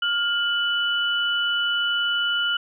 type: tone pair together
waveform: sine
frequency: 1409.4 / 2971 Hz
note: F6 / F#7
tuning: +15 / +6 cents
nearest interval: octave + minor second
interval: 1291 cents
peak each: -23 dBFS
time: 0.02-2.57 s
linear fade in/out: 5 ms
effects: none